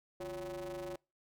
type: ring-modulated tone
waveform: 45% pulse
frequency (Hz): 103.83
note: G#2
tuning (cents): 0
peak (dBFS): -37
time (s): 0.2-0.96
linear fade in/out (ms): 5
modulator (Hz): 455
effects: noise-tail reverb RT60 0.3 s tail -26 dB re dry